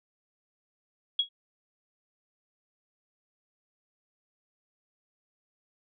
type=tone with exponential decay; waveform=sine; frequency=3322 Hz; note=G#7; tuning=in tune; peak=-19 dBFS; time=1.19-1.29 s; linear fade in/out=5 ms; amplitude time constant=21 ms; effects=none